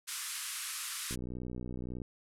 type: band-pass noise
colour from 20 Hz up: white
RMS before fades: -40 dBFS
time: 0.07-1.16 s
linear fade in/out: 20 ms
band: 1100 to 12000 Hz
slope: 48 dB/octave
type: click train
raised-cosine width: 3 ms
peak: -28 dBFS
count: 57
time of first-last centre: 1.11-2.018 s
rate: 61.7 Hz
effects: none